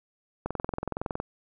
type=click train; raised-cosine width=1 ms; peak=-16 dBFS; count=17; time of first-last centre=0.46-1.201 s; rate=21.6 Hz; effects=none